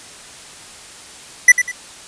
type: tone with echo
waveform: square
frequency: 1975.5 Hz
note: B6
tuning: in tune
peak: -3 dBFS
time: 1.48-1.52 s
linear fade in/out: 5 ms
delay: 98 ms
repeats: 2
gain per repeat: -10 dB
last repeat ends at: 1.716 s
effects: white hiss -38 dBFS RMS until 2.07 s + resampled to 22050 Hz